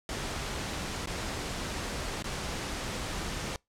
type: noise with dropouts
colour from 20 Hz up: pink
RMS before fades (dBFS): -35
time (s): 0.09-3.56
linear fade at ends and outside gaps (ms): 1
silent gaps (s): 1.059-1.072 / 2.224-2.242
effects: noise-tail reverb RT60 0.2 s tail -26 dB re dry + low-pass 8000 Hz 12 dB/octave